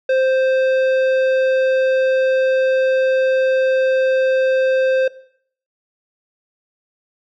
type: tone with tanh clipping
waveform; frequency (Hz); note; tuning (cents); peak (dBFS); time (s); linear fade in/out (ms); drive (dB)
sine; 523.3; C5; 0; -15; 0.09-5.08; 5; 12
effects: noise-tail reverb RT60 0.6 s tail -19 dB re dry